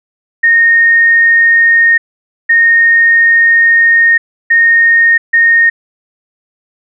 sine tone bursts at uneven times, 1847 Hz, A#6, 16 cents flat, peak -4 dBFS, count 4, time 0.43-1.98 / 2.49-4.18 / 4.5-5.18 / 5.33-5.7 s, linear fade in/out 10 ms, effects none

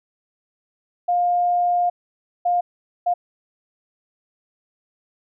sine tone bursts at uneven times, 707 Hz, F5, 21 cents sharp, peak -16 dBFS, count 3, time 1.08-1.9 / 2.45-2.61 / 3.06-3.14 s, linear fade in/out 10 ms, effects none

